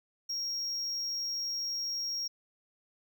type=tone; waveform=triangle; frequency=5588 Hz; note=F8; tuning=in tune; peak=-31 dBFS; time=0.29-2.28 s; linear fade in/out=10 ms; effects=none